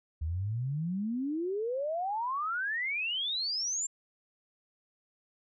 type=exponential sweep; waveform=sine; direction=up; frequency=74.4 to 7459 Hz; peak=-30 dBFS; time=0.21-3.87 s; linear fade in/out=10 ms; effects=none